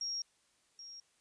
sine tone with echo, 5588 Hz, F8, in tune, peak -35 dBFS, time 0.01-0.22 s, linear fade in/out 2 ms, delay 780 ms, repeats 1, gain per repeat -12 dB, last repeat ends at 1 s, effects white hiss -72 dBFS RMS until 1.2 s + resampled to 22050 Hz

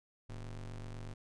square ring-modulated tone, 65 Hz, C2, 11 cents flat, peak -40 dBFS, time 0.29-1.14 s, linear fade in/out 10 ms, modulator 41 Hz, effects resampled to 22050 Hz

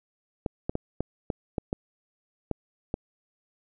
clicks, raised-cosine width 2 ms, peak -14 dBFS, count 9, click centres 0.462 / 0.695 / 0.754 / 1.006 / 1.302 / 1.582 / 1.729 / 2.513 / 2.941 s, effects none

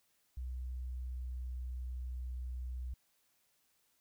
sine tone with pitch glide, 62.8 to 62.4 Hz, B1 to B1, +30 to +19 cents, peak -38 dBFS, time 0.37-2.94 s, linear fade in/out 5 ms, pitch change -11 cents, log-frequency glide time 0.79-1.46 s, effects white hiss -75 dBFS RMS until 4 s

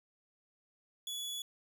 sawtooth tone, 3406 Hz, G#7, 43 cents sharp, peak -35 dBFS, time 1.07-1.42 s, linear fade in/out 2 ms, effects none

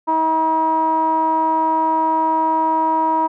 sawtooth tone with low-pass filter, 319.1 Hz, D#4, 44 cents sharp, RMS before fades -17 dBFS, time 0.07-3.28 s, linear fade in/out 20 ms, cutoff 970 Hz, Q 9.1, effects none

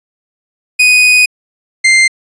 40% pulse tone pair in turn, 2489 / 2093 Hz, D#7 / C7, 0 / 0 cents, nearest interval minor third, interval 300 cents, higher first, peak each -4 dBFS, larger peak neither, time 0.79-1.26 / 1.84-2.08 s, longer first, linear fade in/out 10 ms, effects resampled to 22050 Hz

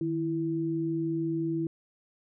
sine tone pair together, 155.56 / 329.6 Hz, D#3 / E4, 0 / 0 cents, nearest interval octave + minor second, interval 1300 cents, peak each -33 / -28 dBFS, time 0.01-1.67 s, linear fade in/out 2 ms, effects none

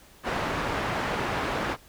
white low-pass noise, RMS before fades -29 dBFS, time 0.23-1.77 s, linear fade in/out 50 ms, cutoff 1400 Hz, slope 12 dB/octave, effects pink hiss -54 dBFS RMS until 1.88 s

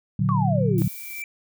sine chord, Bb augmented, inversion none, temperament equal, 116.54 / 146.83 / 185 Hz, Bb2 / D3 / F#3, 0 / 0 / 0 cents, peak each -23 / -23 / -23 dBFS, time 0.19-0.88 s, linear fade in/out 5 ms
sine exponential sweep, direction down, 1174.7 to 311.8 Hz, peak -24 dBFS, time 0.29-0.82 s, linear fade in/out 0 ms
triangle tone with exponential growth, 2331 Hz, D7, 14 cents flat, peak -28 dBFS, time 0.59-1.24 s, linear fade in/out 1 ms, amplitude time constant 140 ms
violet noise, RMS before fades -37 dBFS, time 0.78-1.22 s, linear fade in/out 0 ms
effects none

